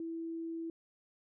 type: tone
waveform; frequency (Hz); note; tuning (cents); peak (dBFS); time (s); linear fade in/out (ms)
sine; 329.6; E4; 0; -37; 0-0.7; 2
effects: none